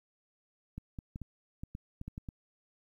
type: clicks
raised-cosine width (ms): 5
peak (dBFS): -28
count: 10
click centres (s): 0.78 / 0.988 / 1.159 / 1.217 / 1.635 / 1.751 / 2.014 / 2.08 / 2.179 / 2.288
effects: 11-bit